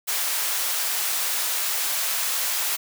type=high-pass noise; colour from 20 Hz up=white; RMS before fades=-25 dBFS; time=0.07-2.77 s; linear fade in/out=20 ms; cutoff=680 Hz; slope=12 dB/octave; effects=none